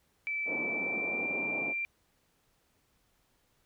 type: tone with pitch glide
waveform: sine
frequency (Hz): 2319 to 2365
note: D7 to D7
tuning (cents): -22 to +12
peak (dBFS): -31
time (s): 0.27-1.85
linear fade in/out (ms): 0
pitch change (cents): +34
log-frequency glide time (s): 0.65-1.27
type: band-pass noise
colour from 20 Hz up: pink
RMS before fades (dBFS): -40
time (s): 0.45-1.74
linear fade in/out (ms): 50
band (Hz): 220 to 820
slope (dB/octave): 24
effects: pink hiss -72 dBFS RMS until 3.65 s